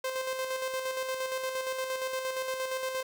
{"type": "tone with tremolo", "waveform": "sawtooth", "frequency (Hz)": 521, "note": "C5", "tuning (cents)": -7, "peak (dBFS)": -26, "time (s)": [0.04, 3.03], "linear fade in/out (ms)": 5, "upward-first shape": "square", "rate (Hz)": 8.6, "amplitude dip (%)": 40, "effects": []}